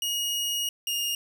sawtooth tone pair in turn, 2879 / 2838 Hz, F#7 / F7, -48 / +27 cents, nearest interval unison, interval 25 cents, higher first, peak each -23 / -23 dBFS, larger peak neither, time 0.02-0.69 / 0.87-1.15 s, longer first, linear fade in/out 2 ms, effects none

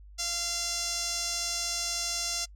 sawtooth tone with band-pass filter, 689 Hz, F5, 24 cents flat, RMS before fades -32 dBFS, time 0.18-2.46 s, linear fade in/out 20 ms, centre 6000 Hz, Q 2.8, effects noise-tail reverb RT60 0.1 s tail -26 dB re dry + added 50 Hz sine -47 dBFS peak until 2.55 s

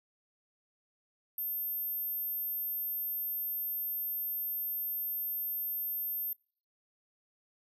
sine tone, 13290 Hz, G#9, in tune, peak -32 dBFS, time 1.38-6.33 s, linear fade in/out 2 ms, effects noise-tail reverb RT60 0.5 s tail -25 dB re dry + tanh soft clip ceiling -29 dBFS

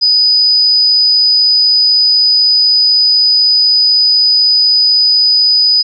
sine tone, 4978 Hz, D#8, in tune, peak -6 dBFS, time 0.01-5.83 s, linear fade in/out 20 ms, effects none

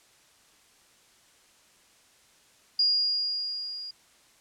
sine tone with level ramp, 4846 Hz, D#8, 47 cents flat, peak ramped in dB -19 to -36 dBFS, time 2.79-3.91 s, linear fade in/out 5 ms, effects white hiss -60 dBFS RMS until 4.4 s + low-pass 9000 Hz 12 dB/octave

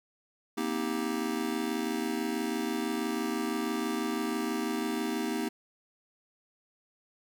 square chord, C minor seventh, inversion third, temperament just, 235.5 / 261.6 / 314 / 392.4 Hz, Bb3 / C4 / Eb4 / G4, +18 / 0 / +16 / +2 cents, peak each -35 / -38 / -35 / -37 dBFS, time 0.57-5.49 s, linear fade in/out 10 ms, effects 11-bit

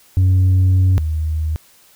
sine tone pair in turn, 93 / 78.2 Hz, F#2 / D#2, +9 / +9 cents, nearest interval minor third, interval 300 cents, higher first, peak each -7 / -16 dBFS, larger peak first, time 0.17-0.98 / 0.98-1.56 s, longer first, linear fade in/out 0 ms, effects tanh soft clip ceiling -9 dBFS + white hiss -50 dBFS RMS until 1.95 s

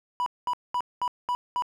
triangle tone bursts, 983 Hz, B5, 8 cents flat, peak -22 dBFS, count 6, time 0.2-1.622 s, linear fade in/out 0 ms, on 62 ms, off 210 ms, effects none

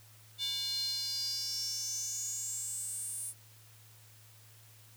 square tone with high-pass filter sweep, 322.1 Hz, E4, 40 cents flat, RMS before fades -37 dBFS, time 0.38-3.34 s, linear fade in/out 50 ms, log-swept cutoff 3600 to 9700 Hz, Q 8.6, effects added 109 Hz sine -58 dBFS peak until 4.96 s + white hiss -60 dBFS RMS until 4.96 s

